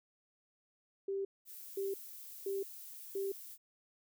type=tone bursts; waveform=sine; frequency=392 Hz; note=G4; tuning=in tune; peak=-34 dBFS; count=4; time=1.08-3.32 s; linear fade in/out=5 ms; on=170 ms; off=520 ms
type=noise; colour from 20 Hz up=violet; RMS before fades=-50 dBFS; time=1.45-3.58 s; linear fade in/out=50 ms
effects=none